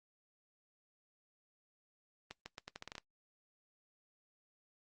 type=accelerating click train; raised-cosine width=0.2 ms; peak=-27 dBFS; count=10; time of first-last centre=2.31-2.981 s; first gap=150 ms; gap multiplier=0.81; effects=noise-tail reverb RT60 0.1 s tail -20 dB re dry + Opus 32 kbps